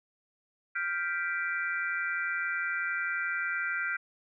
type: chord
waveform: sine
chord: G dominant seventh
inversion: third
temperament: equal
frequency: 1396.9 / 1568 / 1975.5 / 2349 Hz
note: F6 / G6 / B6 / D7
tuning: 0 / 0 / 0 / 0 cents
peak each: -33 / -34 / -36 / -38 dBFS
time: 0.75-3.97 s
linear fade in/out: 10 ms
effects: none